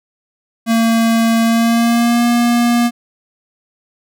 square tone with pitch glide, 227.8 to 238 Hz, A#3 to A#3, -40 to +36 cents, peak -11 dBFS, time 0.66-2.91 s, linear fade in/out 50 ms, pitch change +76 cents, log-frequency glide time 1.42-2.25 s, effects none

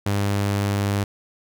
sawtooth tone, 100.7 Hz, G2, 47 cents sharp, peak -16 dBFS, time 0.06-1.04 s, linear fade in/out 5 ms, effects none

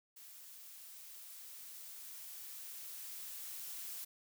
blue noise with level ramp, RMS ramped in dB -55 to -45 dBFS, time 0.16-4.05 s, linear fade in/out 10 ms, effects none

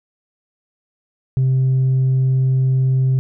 triangle tone with tanh clipping, 131 Hz, C3, 2 cents sharp, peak -13 dBFS, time 1.37-3.19 s, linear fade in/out 0 ms, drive 6 dB, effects none

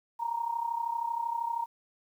sine tone with amplitude modulation, 932.3 Hz, A#5, in tune, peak -26 dBFS, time 0.19-1.66 s, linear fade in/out 20 ms, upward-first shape sine, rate 32.8 Hz, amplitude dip 75%, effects 10-bit

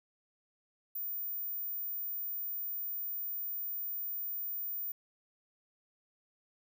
sine tone, 14760 Hz, A#9, 18 cents flat, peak -35 dBFS, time 0.95-4.92 s, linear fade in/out 5 ms, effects none

